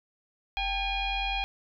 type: tone with frequency modulation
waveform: sine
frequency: 1617 Hz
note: G#6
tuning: 47 cents flat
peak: -27 dBFS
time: 0.57-1.44 s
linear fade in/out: 0 ms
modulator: 831 Hz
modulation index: 2.2
effects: none